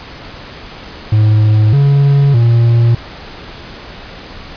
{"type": "tone with pitch steps", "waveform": "triangle", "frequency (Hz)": [107.4, 140.7, 117.1], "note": ["A2", "C#3", "A#2"], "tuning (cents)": [-41, 26, 8], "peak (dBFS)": -4, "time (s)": [1.12, 2.95], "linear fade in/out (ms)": 5, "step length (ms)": 610, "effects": ["pink hiss -31 dBFS RMS until 4.56 s", "resampled to 11025 Hz"]}